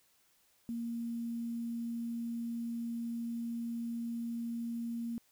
sine tone with quantisation, 233.2 Hz, A#3, 1 cent sharp, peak -35 dBFS, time 0.69-5.18 s, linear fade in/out 0 ms, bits 10, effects white hiss -70 dBFS RMS until 5.31 s

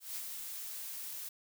blue noise with ADSR envelope, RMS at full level -39 dBFS, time 0-1.29 s, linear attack 160 ms, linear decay 57 ms, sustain -4 dB, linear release 5 ms, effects none

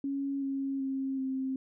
sine tone with pitch steps, 276.8 / 272.5 / 268.3 / 264.1 Hz, C#4 / C#4 / C4 / C4, -2 / -29 / +44 / +16 cents, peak -30 dBFS, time 0.04-1.56 s, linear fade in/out 2 ms, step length 380 ms, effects none

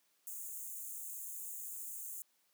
white high-pass noise, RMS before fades -45 dBFS, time 0.27-2.22 s, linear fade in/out 0 ms, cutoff 6500 Hz, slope 96 dB/octave, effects white hiss -75 dBFS RMS until 2.53 s + high-pass 200 Hz 12 dB/octave

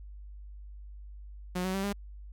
sawtooth tone with pitch steps, 180.7 / 187.4 / 194.34 / 201.5 Hz, F#3 / F#3 / G3 / G3, -41 / +22 / -15 / +48 cents, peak -26 dBFS, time 1.55-1.93 s, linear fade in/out 10 ms, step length 95 ms, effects added 50 Hz sine -43 dBFS peak until 2.32 s

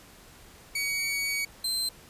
sawtooth tone pair in turn, 2251 / 4112 Hz, C#7 / C8, +26 / -31 cents, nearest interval minor seventh, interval 1043 cents, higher second, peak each -24 dBFS, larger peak neither, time 0.75-1.45 / 1.64-1.89 s, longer first, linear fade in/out 5 ms, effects pink hiss -52 dBFS RMS until 2.09 s + resampled to 32000 Hz

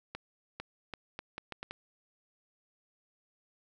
accelerating click train, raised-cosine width 0.3 ms, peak -23 dBFS, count 8, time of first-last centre 0.15-1.71 s, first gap 450 ms, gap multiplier 0.75, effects none

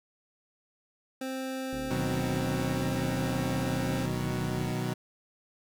25% pulse tone with pitch glide, 262.7 to 265.6 Hz, C4 to C4, +7 to +26 cents, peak -29 dBFS, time 1.21-4.06 s, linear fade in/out 5 ms, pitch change +19 cents, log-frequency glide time 2.25-2.69 s
click train, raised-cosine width 3 ms, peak -30 dBFS, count 224, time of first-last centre 1.73-4.707 s, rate 74.9 Hz
30% pulse chord, B major, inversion none, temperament equal, 123.47 / 155.56 / 185 Hz, B2 / D#3 / F#3, 0 / 0 / 0 cents, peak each -30 / -33 / -32 dBFS, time 1.9-4.94 s, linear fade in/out 10 ms
effects none

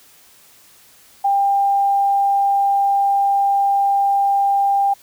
sine tone, 796 Hz, G5, 26 cents sharp, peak -13 dBFS, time 1.24-4.94 s, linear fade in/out 10 ms, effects white hiss -49 dBFS RMS until 5.02 s

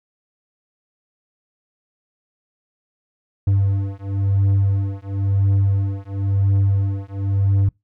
triangle beating tone pair, 98 / 98.97 Hz, G2 / G2, 0 / +17 cents, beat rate 0.97 Hz, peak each -17 dBFS, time 3.47-7.69 s, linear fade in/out 5 ms, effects noise-tail reverb RT60 0.2 s tail -26 dB re dry

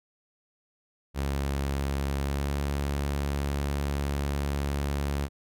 sawtooth tone with pitch glide, 69.4 to 70.82 Hz, C#2 to C#2, +3 to +38 cents, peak -23 dBFS, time 1.14-5.29 s, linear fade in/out 50 ms, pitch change +35 cents, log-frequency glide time 2.23-2.54 s, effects none

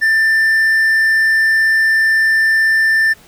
triangle tone, 1781 Hz, A6, 21 cents sharp, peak -8 dBFS, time 0.01-3.14 s, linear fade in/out 20 ms, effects pink hiss -45 dBFS RMS until 3.27 s

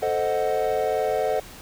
triangle chord, A diminished seventh, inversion none, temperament equal, 440 / 523.3 / 622.3 / 740 Hz, A4 / C5 / Eb5 / Gb5, 0 / 0 / 0 / 0 cents, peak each -24 / -25 / -25 / -25 dBFS, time 0.02-1.4 s, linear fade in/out 5 ms, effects pink hiss -43 dBFS RMS until 1.61 s

